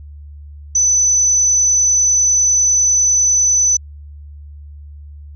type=tone; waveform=sine; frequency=6010 Hz; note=F#8; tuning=26 cents sharp; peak=-10 dBFS; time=0.75-3.77 s; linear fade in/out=5 ms; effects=added 73 Hz sine -32 dBFS peak until 5.35 s